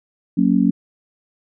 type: chord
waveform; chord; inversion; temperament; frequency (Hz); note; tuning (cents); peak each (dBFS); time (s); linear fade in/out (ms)
sine; F# major; none; just; 185 / 231.2 / 277.5; F#3 / A#3 / C#4; 0 / -14 / +2; -17; 0.37-0.71; 10
effects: none